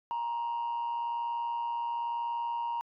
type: tone with amplitude modulation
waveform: sine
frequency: 939 Hz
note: A#5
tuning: 12 cents sharp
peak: -26 dBFS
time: 0.11-2.81 s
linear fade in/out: 0 ms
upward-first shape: sine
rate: 121 Hz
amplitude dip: 55%
effects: tanh soft clip ceiling -28 dBFS